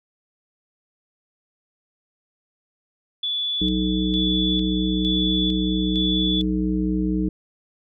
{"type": "tone with tremolo", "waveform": "sine", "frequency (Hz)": 3447, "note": "A7", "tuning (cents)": -36, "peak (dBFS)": -22, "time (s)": [3.23, 6.42], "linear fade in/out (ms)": 5, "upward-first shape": "square", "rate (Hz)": 1.1, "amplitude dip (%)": 55}
{"type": "harmonic tone", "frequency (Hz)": 62.1, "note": "B1", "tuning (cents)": 10, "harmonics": [1, 3, 5, 7], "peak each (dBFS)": [-27, -23, -23, -34], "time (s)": [3.61, 7.29], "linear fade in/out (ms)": 5}
{"effects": []}